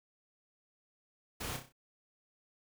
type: noise with echo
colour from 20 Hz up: pink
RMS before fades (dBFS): -40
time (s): 1.4-1.57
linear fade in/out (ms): 10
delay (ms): 31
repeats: 5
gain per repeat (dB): -6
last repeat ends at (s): 1.725
effects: none